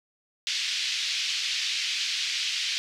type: band-pass noise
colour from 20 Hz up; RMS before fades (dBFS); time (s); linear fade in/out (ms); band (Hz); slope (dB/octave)
pink; -29; 0.47-2.78; 0; 2500 to 5400; 24
effects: none